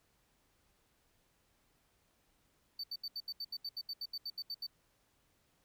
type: tone bursts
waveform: triangle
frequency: 4563 Hz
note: C#8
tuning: 49 cents sharp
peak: -37 dBFS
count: 16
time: 2.79-4.667 s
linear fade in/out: 5 ms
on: 47 ms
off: 75 ms
effects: pink hiss -74 dBFS RMS until 5.64 s